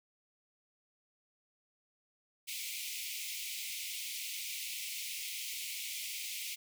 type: high-pass noise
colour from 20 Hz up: pink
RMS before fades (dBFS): -41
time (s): 2.47-6.56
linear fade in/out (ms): 20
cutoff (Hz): 2100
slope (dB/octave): 96
effects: none